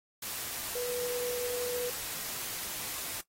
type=tone in noise; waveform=sine; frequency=490 Hz; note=B4; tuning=14 cents flat; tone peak=-32 dBFS; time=0.75-1.9 s; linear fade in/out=5 ms; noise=white; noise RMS=-38 dBFS; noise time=0.22-3.21 s; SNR=+3 dB; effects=noise-tail reverb RT60 0.1 s tail -18 dB re dry + AAC 48 kbps